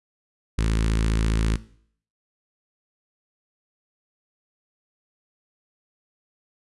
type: tone with notch filter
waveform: sawtooth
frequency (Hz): 54.8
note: A1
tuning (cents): -6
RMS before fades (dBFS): -22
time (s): 0.58-1.56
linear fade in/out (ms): 5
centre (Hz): 700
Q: 0.89
effects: noise-tail reverb RT60 0.6 s tail -18 dB re dry + resampled to 24000 Hz